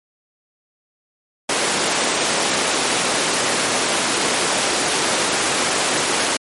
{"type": "high-pass noise", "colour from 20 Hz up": "pink", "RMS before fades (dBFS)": -19, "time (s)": [1.49, 6.37], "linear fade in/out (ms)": 5, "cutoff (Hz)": 310, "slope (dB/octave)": 12, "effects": ["MP3 48 kbps"]}